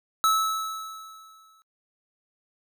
square tone with exponential decay, 1303 Hz, E6, 20 cents flat, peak -18 dBFS, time 0.24-1.62 s, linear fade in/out 0 ms, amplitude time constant 300 ms, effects noise-tail reverb RT60 0.1 s tail -26 dB re dry

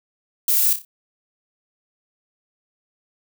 violet noise with echo, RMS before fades -18 dBFS, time 0.48-0.73 s, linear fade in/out 2 ms, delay 30 ms, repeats 4, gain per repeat -8 dB, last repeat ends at 0.85 s, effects none

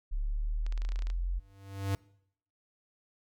sine linear sweep, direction up, 35 to 44.93 Hz, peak -29 dBFS, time 0.11-1.4 s, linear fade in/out 20 ms
clicks, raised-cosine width 0.2 ms, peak -29 dBFS, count 12, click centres 0.665 / 0.724 / 0.777 / 0.819 / 0.85 / 0.89 / 0.92 / 0.959 / 0.991 / 1.022 / 1.07 / 1.101 s
square tone with exponential growth, 98 Hz, G2, in tune, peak -27 dBFS, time 1.39-1.95 s, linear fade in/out 0 ms, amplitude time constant 120 ms
effects noise-tail reverb RT60 0.7 s tail -24 dB re dry

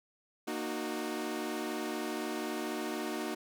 sawtooth chord, D# minor, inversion second, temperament equal with one note detuned, 233.1 / 306 / 370 Hz, A#3 / D#4 / F#4, 0 / -29 / 0 cents, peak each -36 / -34 / -35 dBFS, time 0.47-3.35 s, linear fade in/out 10 ms, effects none

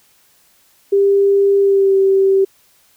sine tone with pitch glide, 397.5 to 387.5 Hz, G4 to G4, +24 to -20 cents, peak -9 dBFS, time 0.92-2.45 s, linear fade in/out 10 ms, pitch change -44 cents, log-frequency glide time 1.6-1.96 s, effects white hiss -54 dBFS RMS until 2.96 s

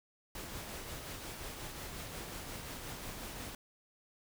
pink noise with tremolo, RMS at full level -43 dBFS, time 0.35-3.55 s, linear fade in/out 2 ms, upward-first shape triangle, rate 5.6 Hz, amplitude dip 35%, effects none

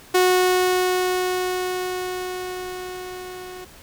sawtooth tone with level ramp, 366.2 Hz, F#4, 18 cents flat, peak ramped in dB -10 to -31 dBFS, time 0.14-3.65 s, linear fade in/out 10 ms, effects pink hiss -46 dBFS RMS until 3.82 s

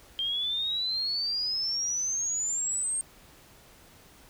sine exponential sweep, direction up, 3167 to 8600 Hz, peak -27 dBFS, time 0.19-3.01 s, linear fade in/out 0 ms, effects pink hiss -55 dBFS RMS until 4.29 s

